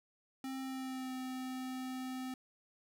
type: tone with pitch glide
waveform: square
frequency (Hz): 264.7 to 257.8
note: C4 to C4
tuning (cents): +20 to -26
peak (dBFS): -40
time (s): 0.44-2.34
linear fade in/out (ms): 2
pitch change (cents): -46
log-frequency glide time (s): 0.61-1.13
effects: none